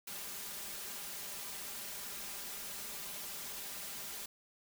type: noise with comb filter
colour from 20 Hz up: white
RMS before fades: -44 dBFS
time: 0.07-4.26 s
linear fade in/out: 5 ms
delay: 5 ms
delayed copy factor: +0.6
effects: none